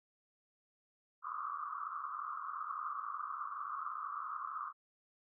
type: band-pass noise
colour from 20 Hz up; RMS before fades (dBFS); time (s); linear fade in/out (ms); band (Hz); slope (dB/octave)
white; -42; 1.22-4.73; 50; 1100 to 1300; 96
effects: none